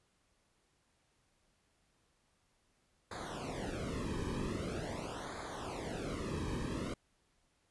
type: noise with flanger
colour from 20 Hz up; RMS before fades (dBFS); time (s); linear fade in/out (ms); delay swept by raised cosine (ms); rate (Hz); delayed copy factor
brown; -40; 3.11-6.94; 5; 0.35 to 1.45; 0.44; -1
effects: pink hiss -75 dBFS RMS until 7.7 s + resampled to 24000 Hz